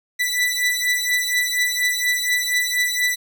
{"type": "beating tone pair", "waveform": "sawtooth", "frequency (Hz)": [1975.5, 1979.7], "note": ["B6", "B6"], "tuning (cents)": [0, 4], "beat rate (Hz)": 4.2, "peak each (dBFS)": -18, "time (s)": [0.19, 3.16], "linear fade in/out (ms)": 20, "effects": []}